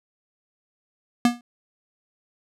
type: tone with exponential decay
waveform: square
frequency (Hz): 240.2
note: B3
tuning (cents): -48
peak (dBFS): -12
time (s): 1.25-1.41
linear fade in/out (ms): 2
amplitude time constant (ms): 34
effects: low-pass 10000 Hz 12 dB/octave